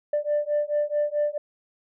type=beating tone pair; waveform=sine; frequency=589 / 593.6 Hz; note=D5 / D5; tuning=+5 / +18 cents; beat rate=4.6 Hz; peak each=-24 dBFS; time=0.13-1.38 s; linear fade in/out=5 ms; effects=tanh soft clip ceiling -17 dBFS